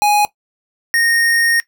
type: tone pair in turn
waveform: square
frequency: 830.6 / 1852.8 Hz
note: G#5 / A#6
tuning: 0 / -11 cents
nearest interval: octave + major second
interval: 1389 cents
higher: second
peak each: -11 / -13 dBFS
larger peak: first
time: 0.02-0.25 / 0.94-1.6 s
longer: second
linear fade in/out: 0 ms
effects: noise-tail reverb RT60 0.1 s tail -17 dB re dry